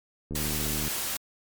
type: click train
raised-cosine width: 3 ms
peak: -22 dBFS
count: 44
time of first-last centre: 0.31-0.879 s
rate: 75.6 Hz
type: noise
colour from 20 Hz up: white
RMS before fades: -31 dBFS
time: 0.35-1.17 s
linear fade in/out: 5 ms
effects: MP3 96 kbps